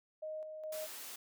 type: tone with tremolo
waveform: sine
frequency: 622.3 Hz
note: D#5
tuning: in tune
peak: -39 dBFS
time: 0.22-0.87 s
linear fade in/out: 10 ms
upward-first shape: square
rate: 2.4 Hz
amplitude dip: 40%
type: noise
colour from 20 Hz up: white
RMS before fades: -47 dBFS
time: 0.72-1.16 s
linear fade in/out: 5 ms
effects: high-pass 300 Hz 12 dB/octave